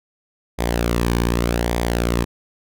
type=tone with flanger; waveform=sawtooth; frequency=58.7 Hz; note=A#1; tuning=13 cents sharp; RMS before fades=-20 dBFS; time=0.58-2.25 s; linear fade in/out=20 ms; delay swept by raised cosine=0.71 to 1.52 ms; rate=0.84 Hz; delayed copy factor=-0.55; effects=none